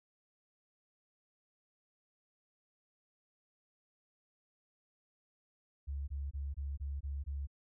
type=tone bursts; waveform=sine; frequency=70.1 Hz; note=C#2; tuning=20 cents sharp; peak=-36 dBFS; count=7; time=5.87-7.472 s; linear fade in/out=20 ms; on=210 ms; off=22 ms; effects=none